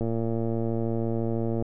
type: click train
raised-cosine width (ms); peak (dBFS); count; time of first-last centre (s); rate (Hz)
2; -16; 185; 0.01-1.624; 114
effects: none